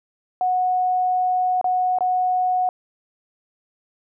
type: tone with dropouts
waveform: sine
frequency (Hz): 734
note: F#5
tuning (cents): -14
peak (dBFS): -17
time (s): 0.41-2.69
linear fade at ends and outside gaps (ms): 1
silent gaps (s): 1.613-1.643 / 1.986-2.007
effects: none